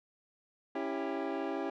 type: chord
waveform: 25% pulse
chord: C# diminished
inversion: none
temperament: equal with one note detuned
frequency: 277.2 / 329.6 / 395.6 Hz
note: C#4 / E4 / G4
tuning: 0 / 0 / +16 cents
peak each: -34 dBFS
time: 0.75-1.7 s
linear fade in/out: 5 ms
effects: low-pass 2000 Hz 12 dB/octave